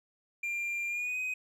triangle tone with pitch glide, 2387 to 2510 Hz, D7 to D#7, +28 to +15 cents, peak -30 dBFS, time 0.43-1.34 s, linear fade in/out 5 ms, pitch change +87 cents, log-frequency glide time 0.88-1.18 s, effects none

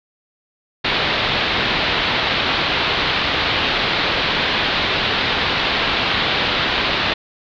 white low-pass noise, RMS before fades -19 dBFS, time 0.84-7.14 s, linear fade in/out 10 ms, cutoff 4100 Hz, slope 48 dB/octave, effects none

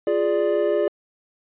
triangle chord, D diminished, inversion first, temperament equal, 349.2 / 415.3 / 587.3 Hz, F4 / Ab4 / D5, 0 / 0 / 0 cents, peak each -22 / -20 / -20 dBFS, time 0.07-0.88 s, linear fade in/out 2 ms, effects resampled to 8000 Hz

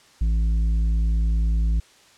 sine tone with tanh clipping, 55 Hz, A1, in tune, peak -19 dBFS, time 0.21-1.8 s, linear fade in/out 5 ms, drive 7 dB, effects white hiss -53 dBFS RMS until 2.17 s + low-pass 7000 Hz 12 dB/octave

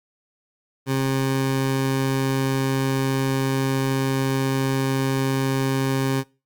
20% pulse tone, 134.1 Hz, C3, 43 cents sharp, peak -15 dBFS, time 0.86-6.24 s, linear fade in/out 50 ms, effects noise-tail reverb RT60 0.3 s tail -22 dB re dry + Opus 48 kbps

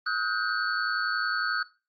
sine tone cluster, 1273 / 1456 / 1567 / 4446 Hz, D#6 / F#6 / G6 / C#8, +39 / -28 / -1 / +4 cents, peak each -31 / -30 / -31 / -34 dBFS, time 0.06-1.63 s, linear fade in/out 5 ms, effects noise-tail reverb RT60 0.3 s tail -18 dB re dry + Opus 24 kbps

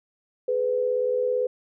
sine tone pair together, 422.2 / 500 Hz, G#4 / B4, +29 / +21 cents, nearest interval minor third, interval 292 cents, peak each -28 / -22 dBFS, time 0.48-1.47 s, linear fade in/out 5 ms, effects none

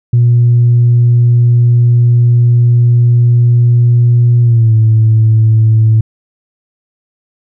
sine tone with pitch glide, 120 to 110.68 Hz, B2 to A2, -49 to +11 cents, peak -3 dBFS, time 0.13-6.01 s, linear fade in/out 5 ms, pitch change -140 cents, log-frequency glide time 4.42-4.74 s, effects tanh soft clip ceiling -1 dBFS

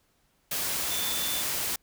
sine tone in noise, 3520 Hz, A7, in tune, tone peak -34 dBFS, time 0.9-1.42 s, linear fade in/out 5 ms, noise white, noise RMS -30 dBFS, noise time 0.51-1.76 s, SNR -7 dB, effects pink hiss -69 dBFS RMS until 1.82 s

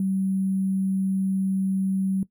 sine tone with sample-and-hold, 191.5 Hz, G3, 40 cents flat, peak -21 dBFS, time 0-2.23 s, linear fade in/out 2 ms, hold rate 11025 Hz, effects noise-tail reverb RT60 0.1 s tail -18 dB re dry

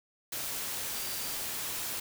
sine tone in noise, 4699 Hz, D8, in tune, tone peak -46 dBFS, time 0.94-1.35 s, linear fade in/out 5 ms, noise white, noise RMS -36 dBFS, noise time 0.32-2 s, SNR -13 dB, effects none

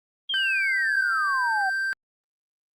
sine exponential sweep, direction down, 3281 to 740 Hz, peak -24 dBFS, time 0.29-1.7 s, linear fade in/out 10 ms
triangle tone, 1568 Hz, G6, in tune, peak -22 dBFS, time 0.34-1.93 s, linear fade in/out 0 ms
effects Opus 32 kbps

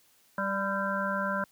harmonic tone with a mistuned harmonic, 196 Hz, G3, in tune, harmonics 1 / 3 / 5 / 7 / 8, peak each -34 / -34 / -34 / -34 / -34 dBFS, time 0.38-1.44 s, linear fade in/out 2 ms, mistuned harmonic 5, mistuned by +49 cents, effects white hiss -64 dBFS RMS until 1.51 s + high-pass 60 Hz 12 dB/octave

